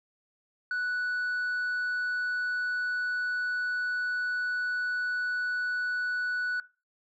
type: tone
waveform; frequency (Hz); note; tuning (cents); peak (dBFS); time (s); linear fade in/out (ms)
sine; 1480; F#6; 0; -25; 0.71-6.6; 2
effects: noise-tail reverb RT60 0.3 s tail -20 dB re dry + tanh soft clip ceiling -27 dBFS